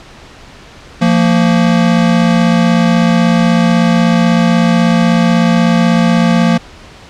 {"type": "tone pair together", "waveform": "square", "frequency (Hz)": [173.28, 229.5], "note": ["F3", "A#3"], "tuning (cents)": [-13, -27], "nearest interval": "perfect fourth", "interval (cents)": 486, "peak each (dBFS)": -11, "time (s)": [1.01, 6.58], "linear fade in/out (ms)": 10, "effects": ["pink hiss -36 dBFS RMS until 7.09 s", "low-pass 5000 Hz 12 dB/octave"]}